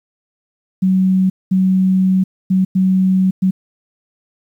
sine tone bursts at uneven times, 187.8 Hz, F#3, 26 cents sharp, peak -10 dBFS, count 5, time 0.82-1.3 / 1.51-2.24 / 2.5-2.65 / 2.75-3.31 / 3.42-3.51 s, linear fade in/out 10 ms, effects 8-bit

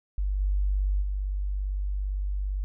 sine tone with level steps, 48.83 Hz, G1, 6 cents flat, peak -24 / -22 / -26 dBFS, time 0.18-2.64 s, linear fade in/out 0 ms, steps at 0.39 / 1.01 s, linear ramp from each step 20 ms, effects none

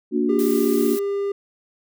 sine chord, Bb augmented, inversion none, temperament just, 233.1 / 291.4 / 364.2 Hz, Bb3 / D4 / F#4, 0 / -13 / -27 cents, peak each -22 dBFS, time 0.11-0.98 s, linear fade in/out 50 ms
triangle tone, 400.1 Hz, G4, 35 cents sharp, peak -19 dBFS, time 0.29-1.32 s, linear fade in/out 5 ms
blue noise, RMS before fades -33 dBFS, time 0.39-0.99 s, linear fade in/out 0 ms
effects none

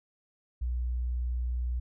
sine tone, 61 Hz, B1, 21 cents flat, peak -28 dBFS, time 0.61-1.8 s, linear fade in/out 10 ms, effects none

